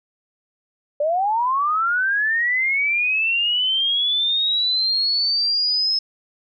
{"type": "linear sweep", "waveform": "sine", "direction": "up", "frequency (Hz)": [571, 5200], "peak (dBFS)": -17, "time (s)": [1, 5.99], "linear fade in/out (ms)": 5, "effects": []}